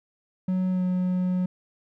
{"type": "tone with pitch glide", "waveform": "triangle", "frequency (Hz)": [185, 182.35], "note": ["F#3", "F#3"], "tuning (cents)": [0, -25], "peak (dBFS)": -20, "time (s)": [0.48, 1.46], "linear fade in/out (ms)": 5, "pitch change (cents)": -25, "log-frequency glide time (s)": [0.7, 0.83], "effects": []}